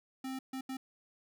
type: tone bursts at uneven times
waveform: square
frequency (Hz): 263.1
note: C4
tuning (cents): +10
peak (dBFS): -38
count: 3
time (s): 0.24-0.39 / 0.53-0.61 / 0.69-0.77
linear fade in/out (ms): 5
effects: none